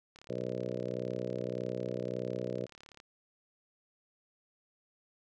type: click train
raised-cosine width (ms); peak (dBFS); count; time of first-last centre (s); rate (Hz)
0.2; -35; 103; 0.16-3.001; 35.9
type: harmonic tone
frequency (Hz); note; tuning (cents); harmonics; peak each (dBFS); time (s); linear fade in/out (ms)
61.7; B1; -1; 2 / 3 / 4 / 5 / 6 / 7 / 8 / 9 / 10; -43 / -43 / -46 / -46 / -43 / -42 / -40 / -42 / -46; 0.29-2.66; 10
effects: none